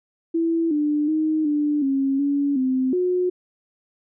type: tone with pitch steps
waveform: sine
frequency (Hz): 330.9 / 297.3 / 312.2 / 295.7 / 271.7 / 283.4 / 259.4 / 362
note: E4 / D4 / D#4 / D4 / C#4 / C#4 / C4 / F#4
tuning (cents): +7 / +21 / +6 / +12 / -35 / +38 / -15 / -38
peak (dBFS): -18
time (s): 0.34-3.3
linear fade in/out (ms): 10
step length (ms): 370
effects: none